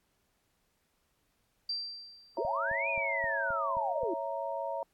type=tone with exponential decay; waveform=sine; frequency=4700 Hz; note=D8; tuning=1 cent sharp; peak=-30 dBFS; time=1.69-2.57 s; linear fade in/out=5 ms; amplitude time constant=190 ms
type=chord; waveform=sine; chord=A# diminished; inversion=first; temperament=equal; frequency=554.4 / 659.3 / 932.3 Hz; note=C#5 / E5 / A#5; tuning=0 / 0 / 0 cents; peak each=-37 dBFS; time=2.37-4.83 s; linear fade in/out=2 ms
type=linear two-way sweep; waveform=sine; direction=up then down; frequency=310 to 2501 to 310 Hz; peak=-31 dBFS; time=2.38-4.14 s; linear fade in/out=5 ms; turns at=2.89 s
type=click train; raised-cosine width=5 ms; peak=-35 dBFS; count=7; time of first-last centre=2.45-4.033 s; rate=3.79 Hz
effects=pink hiss -75 dBFS RMS until 4.93 s + AAC 64 kbps